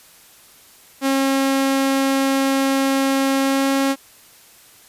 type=tone with pitch glide; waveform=sawtooth; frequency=270.8 to 272.4 Hz; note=C#4 to C#4; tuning=-40 to -30 cents; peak=-12 dBFS; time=1.01-3.96 s; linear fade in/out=50 ms; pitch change=+10 cents; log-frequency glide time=3.4-3.68 s; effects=white hiss -48 dBFS RMS until 4.88 s + resampled to 32000 Hz